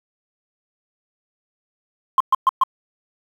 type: tone bursts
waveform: sine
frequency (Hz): 1057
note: C6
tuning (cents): +17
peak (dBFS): -9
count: 4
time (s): 2.18-2.636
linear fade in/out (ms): 2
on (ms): 24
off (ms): 120
effects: tanh soft clip ceiling -8 dBFS + 7-bit